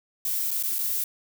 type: noise with dropouts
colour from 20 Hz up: violet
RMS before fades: -27 dBFS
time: 0.25-1.04 s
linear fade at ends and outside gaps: 2 ms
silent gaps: 0.508-0.513 / 0.628-0.635 / 0.785-0.789 s
effects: none